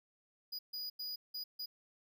square tone bursts at uneven times, 4921 Hz, D#8, 20 cents flat, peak -40 dBFS, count 5, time 0.52-0.59 / 0.73-0.9 / 0.99-1.16 / 1.34-1.44 / 1.59-1.66 s, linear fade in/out 10 ms, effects none

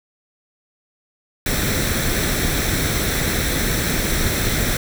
pink noise with comb filter, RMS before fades -20 dBFS, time 1.46-4.77 s, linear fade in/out 2 ms, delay 0.52 ms, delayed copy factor +0.55, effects none

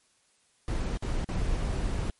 brown noise with dropouts, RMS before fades -29 dBFS, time 0.68-2.1 s, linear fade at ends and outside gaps 1 ms, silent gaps 0.974-1.023 / 1.244-1.289 s, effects white hiss -67 dBFS RMS until 2.19 s + MP3 48 kbps

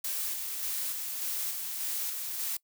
blue noise with tremolo, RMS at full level -33 dBFS, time 0.04-2.57 s, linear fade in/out 5 ms, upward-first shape square, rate 1.7 Hz, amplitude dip 30%, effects noise-tail reverb RT60 0.1 s tail -23 dB re dry

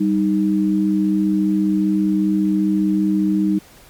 sine tone pair together, 195.6 / 310.5 Hz, G3 / D#4, -4 / -3 cents, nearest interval minor sixth, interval 801 cents, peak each -17 dBFS, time 0-3.59 s, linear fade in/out 10 ms, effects pink hiss -46 dBFS RMS until 3.89 s + MP3 96 kbps

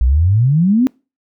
sine exponential sweep, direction up, 57 to 270 Hz, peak -9 dBFS, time 0.01-0.87 s, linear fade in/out 0 ms, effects noise-tail reverb RT60 0.3 s tail -25 dB re dry

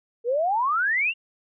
sine exponential sweep, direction up, 452.3 to 2872 Hz, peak -20 dBFS, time 0.24-1.14 s, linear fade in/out 50 ms, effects none

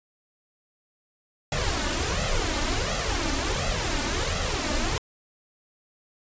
pink noise with flanger, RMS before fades -26 dBFS, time 1.52-4.98 s, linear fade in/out 2 ms, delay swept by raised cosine 1.5 to 3.4 ms, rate 1.4 Hz, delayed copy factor +0.7, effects resampled to 16000 Hz

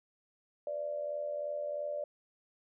sine tone with amplitude modulation, 587.3 Hz, D5, in tune, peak -31 dBFS, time 0.67-2.04 s, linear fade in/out 2 ms, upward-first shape sine, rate 83 Hz, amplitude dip 65%, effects none

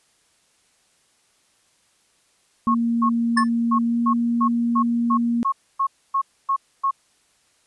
sine tone bursts, 1092 Hz, C#6, 26 cents flat, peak -17 dBFS, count 13, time 2.67-6.911 s, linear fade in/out 10 ms, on 77 ms, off 270 ms
sine tone with pitch glide, 233.1 to 235.3 Hz, A#3 to A#3, 0 to +16 cents, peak -18 dBFS, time 2.67-5.43 s, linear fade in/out 0 ms, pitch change +16 cents, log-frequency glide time 3.86-3.97 s
square tone with exponential decay, 1751 Hz, A6, 9 cents flat, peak -17 dBFS, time 3.37-3.49 s, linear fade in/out 5 ms, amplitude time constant 26 ms
effects white hiss -62 dBFS RMS until 7.66 s + resampled to 24000 Hz

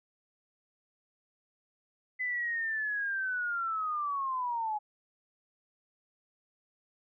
sine linear sweep, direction down, 2020 to 830.6 Hz, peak -30 dBFS, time 2.19-4.79 s, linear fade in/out 20 ms, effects none

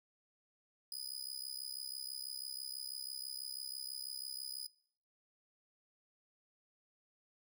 sawtooth tone with amplitude modulation, 4980 Hz, D#8, 1 cent sharp, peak -35 dBFS, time 0.92-4.67 s, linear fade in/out 2 ms, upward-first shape sine, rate 66.1 Hz, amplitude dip 90%, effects noise-tail reverb RT60 0.6 s tail -22 dB re dry

